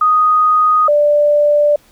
sine tone pair in turn, 1244.5 / 589 Hz, D#6 / D5, 0 / +5 cents, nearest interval octave + minor second, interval 1295 cents, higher first, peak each -8 dBFS, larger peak neither, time 0.01-0.88 / 0.88-1.76 s, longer second, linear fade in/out 5 ms, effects pink hiss -50 dBFS RMS until 1.91 s

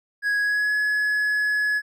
triangle tone with pitch glide, 1661.2 to 1694.1 Hz, G#6 to G#6, 0 to +34 cents, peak -18 dBFS, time 0.22-1.82 s, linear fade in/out 50 ms, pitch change +34 cents, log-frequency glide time 0.4-0.74 s, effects none

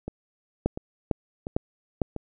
two click trains, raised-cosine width 2 ms, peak -19 / -9 dBFS, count 4 / 4, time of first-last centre 0.08-2.163 / 0.66-2.017 s, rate 1.44 / 2.21 Hz, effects none

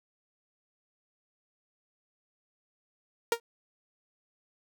sawtooth tone with exponential decay, 466.2 Hz, A#4, in tune, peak -16 dBFS, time 3.32-3.4 s, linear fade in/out 2 ms, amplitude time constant 16 ms, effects none

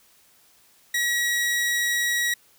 sawtooth tone, 1914 Hz, A#6, 45 cents sharp, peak -18 dBFS, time 0.94-2.34 s, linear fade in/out 5 ms, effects white hiss -58 dBFS RMS until 2.58 s

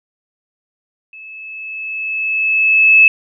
sine tone with level ramp, 2603 Hz, E7, 22 cents flat, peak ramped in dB -33 to -3 dBFS, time 1.13-3.08 s, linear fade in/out 2 ms, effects none

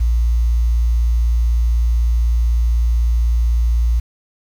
sine tone, 58 Hz, A#1, 8 cents flat, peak -11 dBFS, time 0-4 s, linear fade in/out 10 ms, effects tanh soft clip ceiling -8 dBFS + 7-bit

